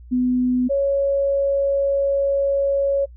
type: tone pair in turn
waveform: sine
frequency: 250.5 / 555.4 Hz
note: B3 / C#5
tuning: +25 / +3 cents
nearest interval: octave + major second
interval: 1378 cents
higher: second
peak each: -16 dBFS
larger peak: neither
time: 0.11-0.69 / 0.69-3.06 s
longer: second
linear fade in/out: 20 ms
effects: noise-tail reverb RT60 0.1 s tail -26 dB re dry + added 60 Hz sine -39 dBFS peak until 3.16 s